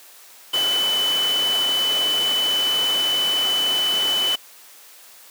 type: tone in noise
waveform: sine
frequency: 3000 Hz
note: F#7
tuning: 23 cents sharp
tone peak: -18 dBFS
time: 0.53-4.36 s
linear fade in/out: 10 ms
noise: pink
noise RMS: -27 dBFS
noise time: 0.53-4.36 s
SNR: +6 dB
effects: white hiss -46 dBFS RMS until 5.3 s + high-pass 400 Hz 12 dB/octave